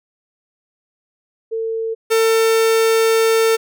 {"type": "tone pair in turn", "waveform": ["sine", "45% pulse"], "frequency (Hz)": [450, 450], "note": ["A4", "A4"], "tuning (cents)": [39, 39], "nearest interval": "unison", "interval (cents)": 0, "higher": "neither", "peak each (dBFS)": [-19, -12], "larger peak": "second", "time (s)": [[1.51, 1.95], [2.1, 3.57]], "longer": "second", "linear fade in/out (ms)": 20, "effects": []}